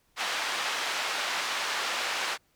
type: band-pass noise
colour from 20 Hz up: pink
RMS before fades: -31 dBFS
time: 0.16-2.38 s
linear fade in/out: 50 ms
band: 930 to 4900 Hz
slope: 12 dB/octave
effects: pink hiss -69 dBFS RMS until 2.55 s